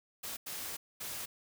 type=noise bursts at uneven times; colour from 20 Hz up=white; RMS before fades=-41 dBFS; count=3; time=0.23-0.37 / 0.46-0.77 / 1-1.26 s; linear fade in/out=10 ms; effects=none